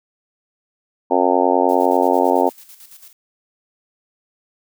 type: harmonic tone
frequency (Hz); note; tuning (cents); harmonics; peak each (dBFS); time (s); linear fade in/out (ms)
90; F#2; -47; 3 / 4 / 5 / 6 / 7 / 8 / 9 / 10; -21 / -21 / -21 / -21 / -21 / -21 / -21 / -21; 1.1-2.5; 20
type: noise with tremolo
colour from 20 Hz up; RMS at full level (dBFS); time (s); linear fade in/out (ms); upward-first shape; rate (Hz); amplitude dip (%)
blue; -41; 1.69-3.13; 2; square; 9; 60
effects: none